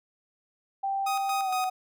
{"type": "tone with pitch glide", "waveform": "sine", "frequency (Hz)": [784, 747.7], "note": ["G5", "F#5"], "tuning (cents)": [0, 18], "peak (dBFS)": -26, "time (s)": [0.83, 1.7], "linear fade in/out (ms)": 10, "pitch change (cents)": -82, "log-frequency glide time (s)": [1.42, 1.5]}
{"type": "tone with tremolo", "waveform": "sawtooth", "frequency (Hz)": 1250, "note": "D#6", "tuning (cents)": 8, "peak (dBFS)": -26, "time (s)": [1.06, 1.7], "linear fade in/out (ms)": 10, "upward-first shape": "square", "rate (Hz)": 4.3, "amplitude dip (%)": 60}
{"effects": []}